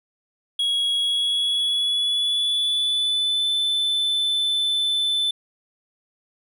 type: tone with pitch glide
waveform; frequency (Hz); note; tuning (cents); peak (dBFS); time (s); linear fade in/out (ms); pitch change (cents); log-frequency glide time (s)
triangle; 3322 to 3520; G#7 to A7; 0 to 0; -18; 0.59-5.31; 5; +100; 0.95-3.48
effects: none